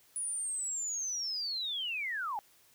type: linear sweep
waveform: sine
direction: down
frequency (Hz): 9860 to 780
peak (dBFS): -33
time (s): 0.16-2.39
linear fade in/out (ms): 0
effects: white hiss -64 dBFS RMS until 2.74 s